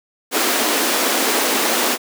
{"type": "high-pass noise", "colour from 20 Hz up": "pink", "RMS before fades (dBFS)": -18, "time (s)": [0.31, 1.98], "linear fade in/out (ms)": 50, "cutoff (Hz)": 240, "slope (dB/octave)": 48, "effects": []}